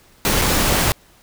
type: noise with dropouts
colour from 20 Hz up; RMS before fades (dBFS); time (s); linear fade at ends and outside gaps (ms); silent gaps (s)
pink; -17; 0.25-0.92; 0; 0.415-0.419
effects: pink hiss -52 dBFS RMS until 1.22 s